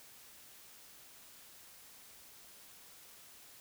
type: silence
effects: white hiss -57 dBFS RMS until 3.6 s